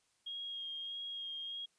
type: tone with vibrato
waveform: sine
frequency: 3257 Hz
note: G#7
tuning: 34 cents flat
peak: -40 dBFS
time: 0.26-1.66 s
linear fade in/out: 10 ms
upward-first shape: sine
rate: 1.6 Hz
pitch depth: 16 cents each way
effects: white hiss -75 dBFS RMS until 1.78 s + resampled to 22050 Hz